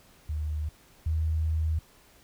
sine tone pair in turn, 76.2 / 79.25 Hz, D#2 / D#2, -36 / +32 cents, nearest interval minor second, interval 68 cents, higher second, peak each -28 / -24 dBFS, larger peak second, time 0.29-0.69 / 1.06-1.79 s, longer second, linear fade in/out 5 ms, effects pink hiss -58 dBFS RMS until 2.23 s

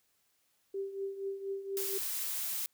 sine tone with tremolo, 392 Hz, G4, in tune, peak -32 dBFS, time 0.74-1.98 s, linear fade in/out 5 ms, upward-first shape triangle, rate 4.2 Hz, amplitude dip 75%
blue noise, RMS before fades -36 dBFS, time 1.77-2.66 s, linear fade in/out 0 ms
effects white hiss -74 dBFS RMS until 2.73 s

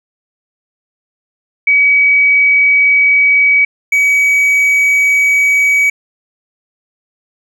sine / triangle tone pair in turn, 2271 / 2271 Hz, C#7 / C#7, +41 / +41 cents, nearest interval unison, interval 0 cents, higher neither, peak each -6 dBFS, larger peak neither, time 1.67-3.65 / 3.92-5.9 s, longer neither, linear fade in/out 5 ms, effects none

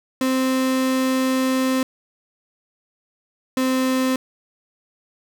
35% pulse tone pair in turn, 260.7 / 259.5 Hz, C4 / C4, -6 / -14 cents, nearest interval unison, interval 8 cents, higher first, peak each -16 dBFS, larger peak neither, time 0.21-1.83 / 3.57-4.16 s, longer first, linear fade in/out 2 ms, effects none

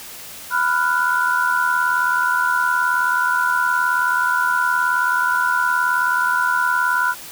sine tone cluster, 994 / 1396 / 1475 Hz, B5 / F6 / F#6, +11 / -1 / -6 cents, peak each -20 dBFS, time 0.5-7.15 s, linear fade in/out 50 ms, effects white hiss -36 dBFS RMS until 7.31 s

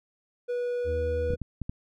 triangle tone, 487.4 Hz, B4, 23 cents flat, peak -25 dBFS, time 0.48-1.36 s, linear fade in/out 20 ms
harmonic tone, 80.7 Hz, E2, 36 cents flat, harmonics 1 / 3 / 4, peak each -30 / -45 / -46 dBFS, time 0.84-1.37 s, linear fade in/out 50 ms
clicks, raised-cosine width 5 ms, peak -20 dBFS, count 5, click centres 1.305 / 1.336 / 1.417 / 1.617 / 1.695 s
effects none

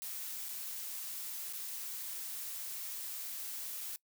blue noise with dropouts, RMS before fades -42 dBFS, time 0.02-3.96 s, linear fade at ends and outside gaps 0 ms, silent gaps 0.486-0.49 / 1.527-1.533 / 3.807-3.811 s, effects noise-tail reverb RT60 0.1 s tail -22 dB re dry

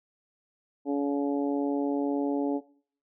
harmonic tone, 141.8 Hz, C#3, 40 cents sharp, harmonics 2 / 3 / 4 / 5 / 6, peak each -26 / -32 / -36 / -39 / -40 dBFS, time 0.85-2.61 s, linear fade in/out 50 ms, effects noise-tail reverb RT60 0.5 s tail -18 dB re dry

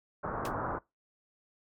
white low-pass noise, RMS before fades -35 dBFS, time 0.23-0.79 s, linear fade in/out 10 ms, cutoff 1400 Hz, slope 48 dB/octave
pink noise with exponential decay, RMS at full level -35 dBFS, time 0.45-0.52 s, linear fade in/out 2 ms, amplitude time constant 15 ms
effects noise-tail reverb RT60 0.2 s tail -21 dB re dry + MP3 96 kbps

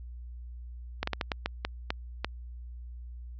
slowing click train, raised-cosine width 0.3 ms, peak -13 dBFS, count 9, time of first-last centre 1.03-2.246 s, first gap 44 ms, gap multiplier 1.34, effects added 60 Hz sine -40 dBFS peak until 3.39 s + resampled to 16000 Hz

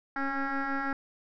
sine tone with frequency modulation, 822 Hz, G#5, 18 cents flat, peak -27 dBFS, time 0.16-0.93 s, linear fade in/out 2 ms, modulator 273 Hz, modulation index 3.5, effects tanh soft clip ceiling -25 dBFS

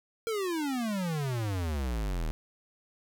square exponential sweep, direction down, 465.6 to 36.83 Hz, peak -30 dBFS, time 0.27-2.31 s, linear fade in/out 0 ms, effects none

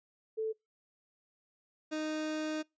sine / 30% pulse tone pair in turn, 440 / 309.6 Hz, A4 / D#4, 0 / -9 cents, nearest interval tritone, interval 609 cents, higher first, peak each -31 / -31 dBFS, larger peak neither, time 0.37-0.53 / 1.91-2.63 s, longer second, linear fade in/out 20 ms, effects noise-tail reverb RT60 0.2 s tail -25 dB re dry + resampled to 16000 Hz

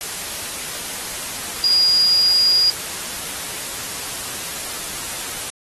sine tone in noise, 4859 Hz, D#8, 42 cents flat, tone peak -12 dBFS, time 1.64-2.7 s, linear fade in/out 0 ms, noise white, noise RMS -28 dBFS, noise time 0.01-5.5 s, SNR +13 dB, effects AAC 32 kbps

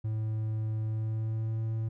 triangle tone with pitch glide, 109.3 to 111.53 Hz, A2 to A2, -11 to +24 cents, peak -27 dBFS, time 0.04-1.89 s, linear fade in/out 10 ms, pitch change +35 cents, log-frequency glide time 0.84-1.61 s, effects none

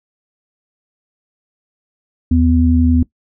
sine tone pair together, 79.5 / 249.1 Hz, D#2 / B3, +38 / +15 cents, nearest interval octave + minor sixth, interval 1977 cents, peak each -12 dBFS, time 2.31-3.03 s, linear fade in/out 5 ms, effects noise-tail reverb RT60 0.1 s tail -19 dB re dry

